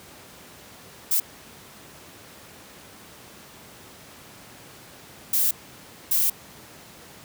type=noise bursts at uneven times; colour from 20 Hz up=violet; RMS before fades=-21 dBFS; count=3; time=1.11-1.2 / 5.33-5.51 / 6.11-6.3 s; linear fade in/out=5 ms; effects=pink hiss -46 dBFS RMS until 7.24 s + high-pass 100 Hz 12 dB/octave